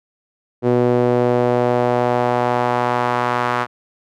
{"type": "tone with band-pass filter sweep", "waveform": "sawtooth", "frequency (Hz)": 122.4, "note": "B2", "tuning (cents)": -15, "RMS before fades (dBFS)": -17, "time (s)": [0.62, 3.67], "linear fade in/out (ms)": 50, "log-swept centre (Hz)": [400, 1200], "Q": 1.7, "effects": []}